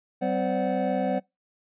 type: tone cluster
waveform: triangle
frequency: 192.1 / 257.1 / 519 / 580 / 742 Hz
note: G3 / C4 / C5 / D5 / F#5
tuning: -35 / -30 / -14 / -22 / +5 cents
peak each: -28 dBFS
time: 0.21-1.2 s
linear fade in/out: 20 ms
effects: noise-tail reverb RT60 0.2 s tail -24 dB re dry + resampled to 8000 Hz